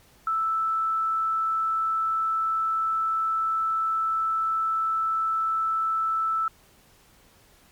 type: tone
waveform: sine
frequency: 1318.5 Hz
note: E6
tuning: in tune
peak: -22 dBFS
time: 0.27-6.48 s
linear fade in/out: 2 ms
effects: pink hiss -57 dBFS RMS until 7.71 s + MP3 96 kbps